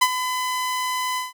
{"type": "tone with ADSR envelope", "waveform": "sawtooth", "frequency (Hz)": 1009, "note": "B5", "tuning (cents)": 37, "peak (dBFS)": -8, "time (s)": [0.01, 1.33], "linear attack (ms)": 12, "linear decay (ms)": 52, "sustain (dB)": -11, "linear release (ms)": 160, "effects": []}